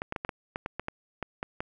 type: clicks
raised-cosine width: 0.5 ms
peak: -17 dBFS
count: 12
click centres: 0.019 / 0.124 / 0.162 / 0.249 / 0.292 / 0.559 / 0.661 / 0.796 / 0.884 / 1.227 / 1.429 / 1.605 s
effects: none